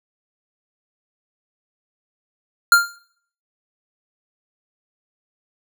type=tone with exponential decay; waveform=square; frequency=1396.9 Hz; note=F6; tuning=in tune; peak=-6 dBFS; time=2.72-2.96 s; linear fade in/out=2 ms; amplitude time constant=51 ms; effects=noise-tail reverb RT60 0.6 s tail -19 dB re dry

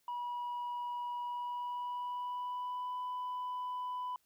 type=tone with pitch glide; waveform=sine; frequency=970 to 996.7 Hz; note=B5 to B5; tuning=-31 to +16 cents; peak=-34 dBFS; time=0.08-4.16 s; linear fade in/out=2 ms; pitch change=+47 cents; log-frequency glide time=1.23-2.99 s; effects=tanh soft clip ceiling -35 dBFS + white hiss -75 dBFS RMS until 4.25 s

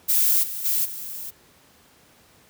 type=noise with level steps; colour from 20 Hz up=violet; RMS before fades=-19 / -31 / -22 / -34 dBFS; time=0.08-1.31 s; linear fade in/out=20 ms; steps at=0.42 / 0.64 / 0.84 s; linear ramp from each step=20 ms; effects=pink hiss -55 dBFS RMS until 2.49 s + high-pass 80 Hz 12 dB/octave

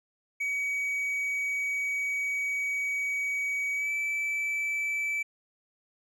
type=tone with pitch glide; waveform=triangle; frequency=2264 to 2314 Hz; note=C#7 to D7; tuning=+36 to -26 cents; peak=-26 dBFS; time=0.4-5.23 s; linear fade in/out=10 ms; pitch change=+38 cents; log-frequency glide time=3.75-3.91 s; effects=none

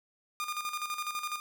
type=tone with tremolo; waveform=sawtooth; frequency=1214 Hz; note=D#6; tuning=43 cents flat; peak=-28 dBFS; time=0.4-1.4 s; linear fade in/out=0 ms; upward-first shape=square; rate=12 Hz; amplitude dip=60%; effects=none

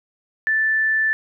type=tone; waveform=sine; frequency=1760 Hz; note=A6; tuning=in tune; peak=-16 dBFS; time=0.47-1.13 s; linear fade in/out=0 ms; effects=none

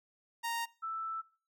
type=tone pair in turn; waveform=sawtooth / sine; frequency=930 / 1322.1 Hz; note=A#5 / E6; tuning=-4 / +5 cents; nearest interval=tritone; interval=609 cents; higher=second; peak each=-30 / -35 dBFS; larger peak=first; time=0.43-0.66 / 0.82-1.22 s; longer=second; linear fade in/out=20 ms; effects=noise-tail reverb RT60 0.4 s tail -22 dB re dry

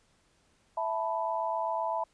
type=chord; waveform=sine; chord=E suspended fourth; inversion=none; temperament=equal; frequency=659.3 / 880 / 987.8 Hz; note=E5 / A5 / B5; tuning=0 / 0 / 0 cents; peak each=-33 dBFS; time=0.77-2.04 s; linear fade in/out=5 ms; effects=pink hiss -68 dBFS RMS until 2.13 s + resampled to 22050 Hz

